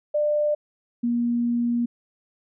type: tone pair in turn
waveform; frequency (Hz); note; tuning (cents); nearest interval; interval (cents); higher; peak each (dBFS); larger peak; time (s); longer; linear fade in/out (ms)
sine; 596 / 237.9; D5 / A#3; +25 / +35; octave + major third; 1590; first; -19 / -20; first; 0.14-0.55 / 1.03-1.86; second; 10
effects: none